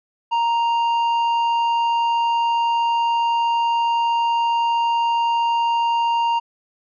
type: tone with hard clipping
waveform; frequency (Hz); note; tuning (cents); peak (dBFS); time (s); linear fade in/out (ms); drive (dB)
sine; 932.3; A#5; 0; -18; 0.31-6.4; 20; 6
effects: resampled to 16000 Hz